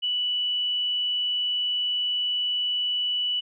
sine tone, 2960 Hz, F#7, in tune, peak -23 dBFS, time 0.02-3.41 s, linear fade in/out 20 ms, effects none

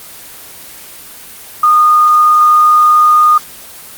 sine tone with quantisation, 1226 Hz, D#6, 26 cents flat, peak -4 dBFS, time 1.63-3.38 s, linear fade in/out 5 ms, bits 5, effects white hiss -32 dBFS RMS until 3.97 s + Opus 24 kbps

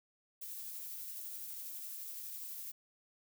violet noise with tremolo, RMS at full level -44 dBFS, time 0.41-2.72 s, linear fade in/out 10 ms, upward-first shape triangle, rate 12 Hz, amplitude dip 25%, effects none

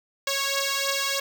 5% pulse beating tone pair, 550 / 553.2 Hz, C#5 / C#5, -14 / -4 cents, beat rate 3.2 Hz, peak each -14 / -17 dBFS, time 0.27-1.2 s, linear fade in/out 5 ms, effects none

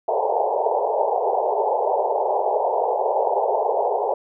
white band-pass noise, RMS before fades -21 dBFS, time 0.08-4.14 s, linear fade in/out 5 ms, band 400 to 920 Hz, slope 96 dB/octave, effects none

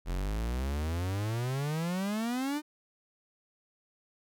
45% pulse exponential sweep, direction up, 42.2 to 306.9 Hz, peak -30 dBFS, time 0.05-2.62 s, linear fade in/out 50 ms, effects none

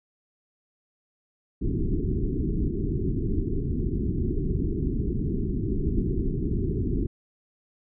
pink low-pass noise, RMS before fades -26 dBFS, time 1.61-7.07 s, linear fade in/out 10 ms, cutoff 410 Hz, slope 96 dB/octave, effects none

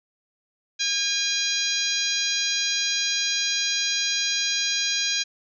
harmonic tone with a mistuned harmonic, 815 Hz, G#5, 33 cents flat, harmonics 2 / 3 / 4 / 5 / 6 / 7 / 8, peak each -33 / -30 / -30 / -27 / -30 / -32 / -30 dBFS, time 0.79-5.24 s, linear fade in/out 20 ms, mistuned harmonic 5, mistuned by -30 cents, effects none

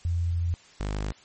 sine / sawtooth tone pair in turn, 85.6 / 50.9 Hz, F2 / G#1, -34 / -34 cents, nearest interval major sixth, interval 900 cents, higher first, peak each -23 / -24 dBFS, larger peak first, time 0.05-0.54 / 0.8-1.12 s, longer first, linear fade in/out 0 ms, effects white hiss -54 dBFS RMS until 1.24 s + MP3 32 kbps

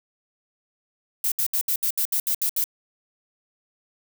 violet noise bursts, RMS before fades -23 dBFS, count 10, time 1.24-2.641 s, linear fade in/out 2 ms, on 78 ms, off 69 ms, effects none

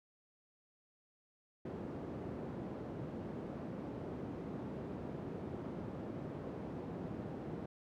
white band-pass noise, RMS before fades -44 dBFS, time 1.65-7.66 s, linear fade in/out 5 ms, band 100 to 350 Hz, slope 12 dB/octave, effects none

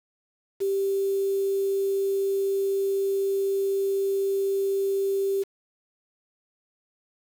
sine tone with quantisation, 392 Hz, G4, in tune, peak -22 dBFS, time 0.6-5.44 s, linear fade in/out 20 ms, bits 7, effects none

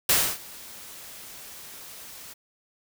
white noise with ADSR envelope, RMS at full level -19 dBFS, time 0.09-2.34 s, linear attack 4 ms, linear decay 280 ms, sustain -24 dB, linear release 15 ms, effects none

